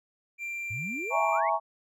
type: tone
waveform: triangle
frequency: 2367 Hz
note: D7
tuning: 13 cents sharp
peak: -31 dBFS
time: 0.38-1.41 s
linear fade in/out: 50 ms
type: exponential sweep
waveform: sine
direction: up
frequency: 98 to 2325 Hz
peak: -35 dBFS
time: 0.7-1.5 s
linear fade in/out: 10 ms
type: chord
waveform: sine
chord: A# half-diminished seventh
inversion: second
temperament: equal with one note detuned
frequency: 659.3 / 830.6 / 925.4 / 1108.7 Hz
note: E5 / G#5 / A#5 / C#6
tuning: 0 / 0 / -13 / 0 cents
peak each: -29 dBFS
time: 1.1-1.6 s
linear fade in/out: 50 ms
effects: none